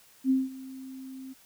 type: tone with ADSR envelope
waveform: sine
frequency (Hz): 263.3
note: C4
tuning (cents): +11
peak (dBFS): -19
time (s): 0.24-1.34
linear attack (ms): 61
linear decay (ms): 190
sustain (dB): -20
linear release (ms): 20
effects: white hiss -58 dBFS RMS until 1.45 s